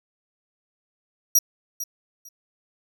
sawtooth tone with echo, 5740 Hz, F8, 47 cents sharp, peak -11 dBFS, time 1.35-1.39 s, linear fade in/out 5 ms, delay 450 ms, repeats 2, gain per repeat -14 dB, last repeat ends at 2.29 s, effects none

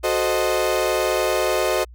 35% pulse chord, F# diminished seventh, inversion none, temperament equal, 370 / 440 / 523.3 / 622.3 Hz, F#4 / A4 / C5 / Eb5, 0 / 0 / 0 / 0 cents, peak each -22 / -24 / -22 / -21 dBFS, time 0.03-1.85 s, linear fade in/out 20 ms, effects added 59 Hz sine -39 dBFS peak until 1.94 s + MP3 96 kbps

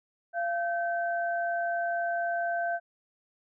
sine tone pair together, 687.8 / 1544 Hz, F5 / G6, -27 / -27 cents, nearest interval octave + major second, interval 1400 cents, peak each -28 / -33 dBFS, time 0.33-2.8 s, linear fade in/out 50 ms, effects none

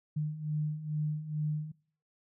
sine beating tone pair, 150.3 / 152.6 Hz, D3 / D#3, +40 / -33 cents, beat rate 2.3 Hz, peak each -37 / -32 dBFS, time 0.16-1.72 s, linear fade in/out 10 ms, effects noise-tail reverb RT60 0.5 s tail -23 dB re dry

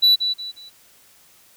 sine tone with echo, 3951 Hz, B7, in tune, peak -8 dBFS, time 0.02-0.16 s, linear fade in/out 20 ms, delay 180 ms, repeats 3, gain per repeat -10 dB, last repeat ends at 0.7 s, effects tanh soft clip ceiling -10 dBFS + white hiss -53 dBFS RMS until 1.56 s

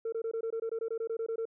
sine tone bursts, 453.2 Hz, A#4, 49 cents flat, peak -29 dBFS, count 15, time 0.05-1.454 s, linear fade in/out 5 ms, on 74 ms, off 21 ms, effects tanh soft clip ceiling -29 dBFS

